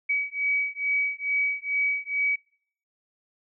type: beating tone pair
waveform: sine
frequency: 2271 / 2273.3 Hz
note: C#7 / C#7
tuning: +41 / +43 cents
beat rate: 2.3 Hz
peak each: -27 dBFS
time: 0.09-2.36 s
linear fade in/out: 10 ms
effects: noise-tail reverb RT60 0.6 s tail -25 dB re dry